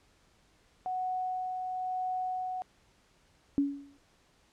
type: tone with tremolo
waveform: sine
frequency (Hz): 740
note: F#5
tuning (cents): 0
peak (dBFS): -30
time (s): 0.86-2.62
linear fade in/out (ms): 0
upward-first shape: sine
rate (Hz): 1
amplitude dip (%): 30
type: tone with exponential decay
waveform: sine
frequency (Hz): 281.8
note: C#4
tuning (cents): +29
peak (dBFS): -21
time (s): 3.58-3.97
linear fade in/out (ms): 0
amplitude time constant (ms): 84
effects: pink hiss -66 dBFS RMS until 4.52 s + low-pass 8000 Hz 12 dB/octave